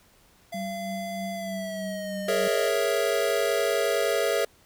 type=tone with pitch glide; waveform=square; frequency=682 to 611.1 Hz; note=F5 to D#5; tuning=-41 to -31 cents; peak=-33 dBFS; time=0.52-2.69 s; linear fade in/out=10 ms; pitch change=-190 cents; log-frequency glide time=1.33-2.2 s
type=tone with tremolo; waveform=sine; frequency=192.5 Hz; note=G3; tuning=31 cents flat; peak=-31 dBFS; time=0.54-2.48 s; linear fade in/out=5 ms; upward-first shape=triangle; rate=3.2 Hz; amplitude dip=55%
type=chord; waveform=square; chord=A# half-diminished seventh; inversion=third; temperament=equal; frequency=415.3 / 466.2 / 554.4 / 659.3 Hz; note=G#4 / A#4 / C#5 / E5; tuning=0 / 0 / 0 / 0 cents; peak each=-29 dBFS; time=2.28-4.45 s; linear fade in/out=5 ms
effects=pink hiss -59 dBFS RMS until 4.65 s